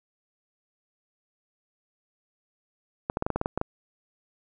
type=clicks; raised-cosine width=1 ms; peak=-12 dBFS; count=10; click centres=3.099 / 3.171 / 3.224 / 3.265 / 3.303 / 3.36 / 3.414 / 3.459 / 3.576 / 3.614 s; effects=none